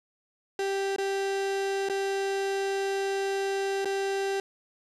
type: tone with dropouts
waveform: 35% pulse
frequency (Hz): 391.9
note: G4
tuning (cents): 0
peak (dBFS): -25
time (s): 0.59-4.4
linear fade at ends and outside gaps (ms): 2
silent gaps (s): 0.962-0.983 / 1.888-1.897 / 3.847-3.855
effects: low-pass 8000 Hz 12 dB/octave + 10-bit